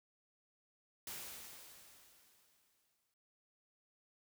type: noise with exponential decay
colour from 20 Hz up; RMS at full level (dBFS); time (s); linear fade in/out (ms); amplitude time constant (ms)
white; -45; 1.07-3.14; 2; 450
effects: none